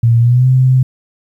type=tone with pitch glide; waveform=sine; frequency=116.54 to 129.31 Hz; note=A#2 to C3; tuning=0 to -20 cents; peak=-6 dBFS; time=0.03-0.83 s; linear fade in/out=5 ms; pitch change=+180 cents; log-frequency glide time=0.19-0.47 s; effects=8-bit